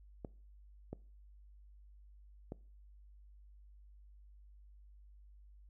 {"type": "clicks", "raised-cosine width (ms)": 2, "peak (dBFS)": -29, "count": 3, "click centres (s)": [0.248, 0.93, 2.521], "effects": ["noise-tail reverb RT60 0.4 s tail -22 dB re dry", "added 50 Hz sine -56 dBFS peak until 5.69 s"]}